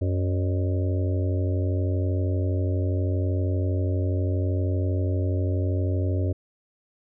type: harmonic tone with a mistuned harmonic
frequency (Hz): 92.5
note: F#2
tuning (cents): 0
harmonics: 1 / 3 / 4 / 5 / 6 / 7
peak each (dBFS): -22 / -32 / -34 / -38 / -38 / -38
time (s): 0.01-6.33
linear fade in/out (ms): 10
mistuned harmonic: 7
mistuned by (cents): -87
effects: none